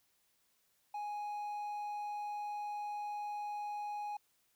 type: tone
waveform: triangle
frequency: 830.6 Hz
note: G#5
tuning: in tune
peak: -36 dBFS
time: 0.94-4.17 s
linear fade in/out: 5 ms
effects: white hiss -75 dBFS RMS until 4.55 s